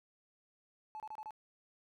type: tone bursts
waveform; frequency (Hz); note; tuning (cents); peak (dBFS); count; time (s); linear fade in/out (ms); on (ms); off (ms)
triangle; 864; A5; -32; -39; 5; 0.95-1.307; 0; 49; 28
effects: tanh soft clip ceiling -39 dBFS